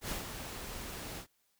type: noise with ADSR envelope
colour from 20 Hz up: pink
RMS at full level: -36 dBFS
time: 0.01-1.27 s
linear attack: 85 ms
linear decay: 130 ms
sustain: -7 dB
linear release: 92 ms
effects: white hiss -75 dBFS RMS until 1.59 s